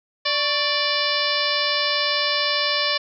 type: harmonic tone with a mistuned harmonic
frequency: 587.3 Hz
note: D5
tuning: in tune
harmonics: 1 / 2 / 3 / 4 / 5 / 6 / 7 / 8 / 9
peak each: -28 / -28 / -28 / -28 / -28 / -28 / -28 / -28 / -28 dBFS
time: 0.25-2.98 s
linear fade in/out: 10 ms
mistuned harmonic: 2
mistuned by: -87 cents
effects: none